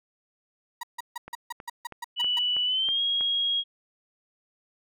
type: tone bursts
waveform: 35% pulse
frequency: 955 Hz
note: A#5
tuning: 42 cents sharp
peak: -30 dBFS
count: 10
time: 0.81-2.39 s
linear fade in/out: 5 ms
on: 23 ms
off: 150 ms
type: click train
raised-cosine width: 0.5 ms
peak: -25 dBFS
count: 7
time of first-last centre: 1.28-3.209 s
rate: 3.11 Hz
type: tone with pitch glide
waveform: sine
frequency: 2960 to 3284 Hz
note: F#7 to G#7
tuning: 0 to -20 cents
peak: -23 dBFS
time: 2.16-3.64 s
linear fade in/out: 50 ms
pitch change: +180 cents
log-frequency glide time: 2.65-3.01 s
effects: none